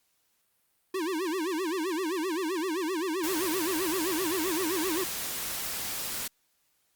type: tone with vibrato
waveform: square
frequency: 344.7 Hz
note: F4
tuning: 23 cents flat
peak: -29 dBFS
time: 0.94-5.04 s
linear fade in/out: 5 ms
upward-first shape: sine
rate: 7.7 Hz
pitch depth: 210 cents each way
type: noise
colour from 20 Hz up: white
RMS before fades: -34 dBFS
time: 3.23-6.28 s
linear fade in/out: 10 ms
effects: white hiss -72 dBFS RMS until 6.95 s + Opus 48 kbps